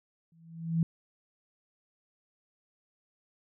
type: tone with exponential growth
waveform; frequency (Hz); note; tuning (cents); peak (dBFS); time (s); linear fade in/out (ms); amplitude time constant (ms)
sine; 164.81; E3; 0; -21; 0.32-0.83; 2; 110
effects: none